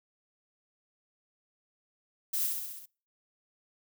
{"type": "noise with echo", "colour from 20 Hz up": "violet", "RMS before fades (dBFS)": -31, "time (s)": [2.33, 2.47], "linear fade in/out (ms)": 10, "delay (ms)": 65, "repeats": 6, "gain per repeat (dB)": -3, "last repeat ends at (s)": 2.86, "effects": ["noise-tail reverb RT60 0.4 s tail -26 dB re dry"]}